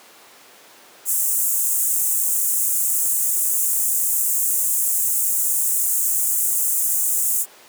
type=high-pass noise; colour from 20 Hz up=pink; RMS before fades=-20 dBFS; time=1.05-7.46 s; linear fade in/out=50 ms; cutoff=7200 Hz; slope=48 dB/octave; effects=pink hiss -46 dBFS RMS until 7.68 s + high-pass 400 Hz 12 dB/octave